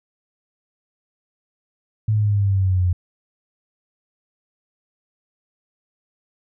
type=exponential sweep; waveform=sine; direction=down; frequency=109.1 to 88.3 Hz; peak=-15 dBFS; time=2.08-2.93 s; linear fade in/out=5 ms; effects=none